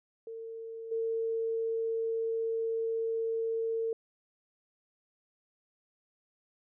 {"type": "tone with level steps", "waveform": "sine", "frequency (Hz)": 452.7, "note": "A4", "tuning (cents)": 49, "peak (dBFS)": [-39, -29], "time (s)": [0.27, 3.93], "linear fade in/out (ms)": 2, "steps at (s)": 0.91, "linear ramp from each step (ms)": 10, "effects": []}